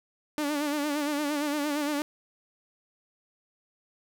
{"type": "tone with vibrato", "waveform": "sawtooth", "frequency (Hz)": 293.7, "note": "D4", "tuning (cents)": 0, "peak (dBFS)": -23, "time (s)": [0.38, 2.02], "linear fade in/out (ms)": 0, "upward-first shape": "sine", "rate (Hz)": 8.7, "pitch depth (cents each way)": 63, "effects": []}